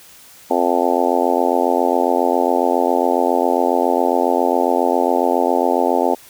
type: harmonic tone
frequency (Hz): 87.31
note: F2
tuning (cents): 0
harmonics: 3 / 4 / 5 / 6 / 7 / 8 / 9 / 10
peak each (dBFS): -22 / -22 / -22 / -22 / -22 / -22 / -22 / -22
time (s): 0.5-6.15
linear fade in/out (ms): 10
effects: white hiss -44 dBFS RMS until 6.29 s